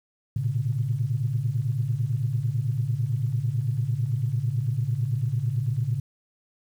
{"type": "tone cluster", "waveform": "sine", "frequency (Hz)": [111, 120, 140.1], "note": ["A2", "B2", "C#3"], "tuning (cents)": [16, -49, 19], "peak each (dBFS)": -27, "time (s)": [0.36, 6], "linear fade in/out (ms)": 5, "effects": ["tanh soft clip ceiling -13 dBFS", "9-bit"]}